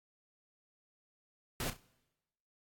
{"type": "noise with echo", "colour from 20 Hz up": "pink", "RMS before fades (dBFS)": -37, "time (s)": [1.6, 1.7], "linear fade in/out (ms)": 2, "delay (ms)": 33, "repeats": 3, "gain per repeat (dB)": -10, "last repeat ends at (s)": 1.799, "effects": ["noise-tail reverb RT60 1.0 s tail -23 dB re dry", "AAC 64 kbps"]}